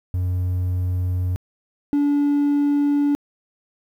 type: tone pair in turn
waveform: triangle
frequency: 90.7 / 288 Hz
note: F#2 / D4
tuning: -34 / -34 cents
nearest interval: octave + minor sixth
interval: 2000 cents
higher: second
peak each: -17 / -13 dBFS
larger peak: second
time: 0.14-1.36 / 1.93-3.15 s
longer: neither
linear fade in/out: 0 ms
effects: tanh soft clip ceiling -10 dBFS + 9-bit